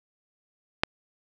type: click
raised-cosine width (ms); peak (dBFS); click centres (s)
0.3; -4; 0.835
effects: none